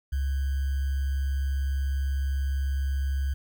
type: tone with sample-and-hold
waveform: sine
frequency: 68.2 Hz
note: C#2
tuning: 28 cents flat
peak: -24 dBFS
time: 0.12-3.34 s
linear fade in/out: 10 ms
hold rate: 1575 Hz
effects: none